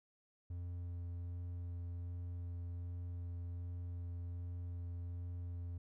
triangle tone with vibrato, 87.3 Hz, F2, in tune, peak -39 dBFS, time 0.5-5.78 s, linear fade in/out 5 ms, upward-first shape sine, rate 1.3 Hz, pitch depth 9 cents each way, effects none

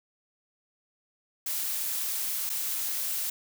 blue noise with dropouts, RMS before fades -31 dBFS, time 1.46-3.3 s, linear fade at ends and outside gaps 5 ms, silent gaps 2.494-2.499 s, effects none

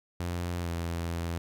sawtooth tone with pitch glide, 87.31 to 84.58 Hz, F2 to E2, 0 to +45 cents, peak -27 dBFS, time 0.2-1.38 s, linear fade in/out 0 ms, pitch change -55 cents, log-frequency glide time 0.61-0.68 s, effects none

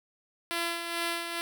5% pulse tone with tremolo, 339.1 Hz, E4, 49 cents sharp, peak -17 dBFS, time 0.51-1.41 s, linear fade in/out 0 ms, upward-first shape sine, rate 2.3 Hz, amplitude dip 50%, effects none

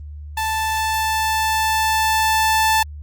sawtooth tone with level ramp, 880 Hz, A5, in tune, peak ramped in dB -16 to -10 dBFS, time 0.37-2.83 s, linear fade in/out 5 ms, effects added 74 Hz sine -31 dBFS peak until 3.02 s + Opus 32 kbps

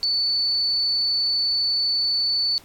sine tone, 4484 Hz, C#8, 19 cents sharp, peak -19 dBFS, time 0.03-2.58 s, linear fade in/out 0 ms, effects pink hiss -50 dBFS RMS until 2.64 s + AAC 64 kbps

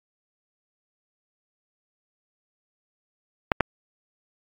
clicks, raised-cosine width 0.5 ms, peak -3 dBFS, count 2, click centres 3.518 / 3.607 s, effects AAC 48 kbps

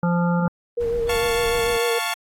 harmonic tone, 173.6 Hz, F3, 10 cents flat, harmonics 1 / 3 / 5 / 7 / 8, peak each -18 / -27 / -28 / -33 / -31 dBFS, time 0.03-0.48 s, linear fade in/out 2 ms
sine tone with vibrato, 469.1 Hz, A#4, 11 cents sharp, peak -20 dBFS, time 0.77-1.99 s, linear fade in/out 10 ms, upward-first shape sine, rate 6.7 Hz, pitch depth 31 cents each way
brown noise, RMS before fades -33 dBFS, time 0.8-1.78 s, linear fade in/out 10 ms
15% pulse chord, F augmented, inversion none, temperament equal, 698.5 / 880 / 1108.7 Hz, F5 / A5 / C#6, 0 / 0 / 0 cents, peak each -21 dBFS, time 1.09-2.14 s, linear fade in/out 5 ms
effects AAC 48 kbps

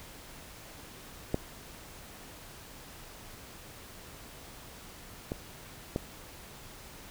clicks, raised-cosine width 2 ms, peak -14 / -19 / -16 dBFS, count 3, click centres 1.344 / 5.319 / 5.961 s, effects pink hiss -49 dBFS RMS until 7.1 s

